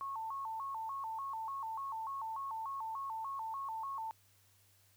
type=tone with vibrato; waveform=sine; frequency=987.8 Hz; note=B5; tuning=in tune; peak=-38 dBFS; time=0.01-4.11 s; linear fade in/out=0 ms; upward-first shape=square; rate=3.4 Hz; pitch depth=180 cents each way; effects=added 98 Hz sine -70 dBFS peak until 4.96 s + white hiss -69 dBFS RMS until 4.96 s